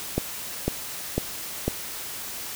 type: click train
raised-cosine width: 2 ms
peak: -9 dBFS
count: 4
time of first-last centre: 0.18-1.68 s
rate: 2 Hz
effects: white hiss -35 dBFS RMS until 2.55 s